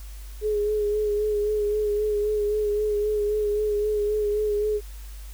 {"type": "tone with vibrato", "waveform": "sine", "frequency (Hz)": 419.8, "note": "G#4", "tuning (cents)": 19, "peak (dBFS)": -21, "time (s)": [0.41, 4.81], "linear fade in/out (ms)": 50, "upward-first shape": "sine", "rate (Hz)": 3.8, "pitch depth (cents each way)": 30, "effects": ["added 50 Hz sine -36 dBFS peak until 5.33 s", "white hiss -50 dBFS RMS until 5.33 s"]}